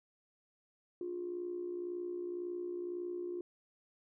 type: tone with amplitude modulation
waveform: sine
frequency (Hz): 353.5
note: F4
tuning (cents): +21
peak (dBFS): -34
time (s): 1.01-3.41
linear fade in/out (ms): 2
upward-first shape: sine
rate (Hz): 61.9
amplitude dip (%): 60
effects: tanh soft clip ceiling -30 dBFS